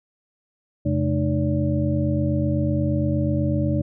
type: tone cluster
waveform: sine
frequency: 87.3 / 135.6 / 215.7 / 302.9 / 573 Hz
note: F2 / C#3 / A3 / D#4 / D5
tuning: 0 / -38 / -34 / -46 / -43 cents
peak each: -25 / -23 / -27 / -25 / -29 dBFS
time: 0.85-3.82 s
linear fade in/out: 10 ms
effects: none